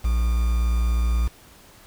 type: tone with quantisation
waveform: triangle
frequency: 58.27 Hz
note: A#1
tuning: in tune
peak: -16 dBFS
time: 0.04-1.28 s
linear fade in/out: 10 ms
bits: 6
effects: pink hiss -50 dBFS RMS until 1.86 s